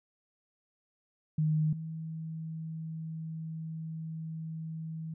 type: tone pair in turn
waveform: sine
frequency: 155.1 / 160.48 Hz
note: D#3 / E3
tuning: -5 / -46 cents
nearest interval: minor second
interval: 59 cents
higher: second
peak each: -25 / -36 dBFS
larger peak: first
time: 1.38-1.73 / 1.73-5.14 s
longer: second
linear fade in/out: 5 ms
effects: none